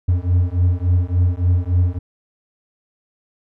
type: beating tone pair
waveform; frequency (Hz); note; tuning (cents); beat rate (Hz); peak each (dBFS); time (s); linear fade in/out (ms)
triangle; 87.31 / 90.81; F2 / F#2; 0 / -32; 3.5; -15; 0.08-1.99; 10
effects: none